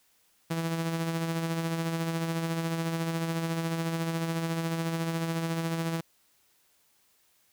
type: tone with tremolo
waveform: sawtooth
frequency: 164.81 Hz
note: E3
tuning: in tune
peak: -23 dBFS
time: 0.5-6.01 s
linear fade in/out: 10 ms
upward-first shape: sine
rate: 14 Hz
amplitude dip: 40%
effects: white hiss -67 dBFS RMS until 7.52 s